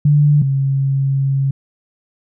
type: tone pair in turn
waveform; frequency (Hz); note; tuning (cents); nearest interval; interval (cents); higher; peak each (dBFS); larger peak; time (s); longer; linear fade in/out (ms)
sine; 146.83 / 136.5; D3 / C#3; 0 / -26; minor second; 126; first; -8 / -13; first; 0.05-0.42 / 0.42-1.51; second; 5
effects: none